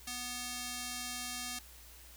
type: tone with band-pass filter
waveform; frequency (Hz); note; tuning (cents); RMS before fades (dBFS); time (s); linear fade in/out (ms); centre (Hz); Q
square; 246.4; B3; -4; -41; 0.07-1.59; 5; 7300; 0.73
effects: added 60 Hz sine -56 dBFS peak until 2.16 s + white hiss -56 dBFS RMS until 2.16 s